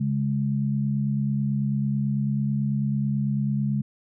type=tone pair together; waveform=sine; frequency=138.59 / 207.7 Hz; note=C#3 / G#3; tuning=0 / 0 cents; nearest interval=perfect fifth; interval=700 cents; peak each=-24 / -25 dBFS; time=0-3.82 s; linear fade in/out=10 ms; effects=none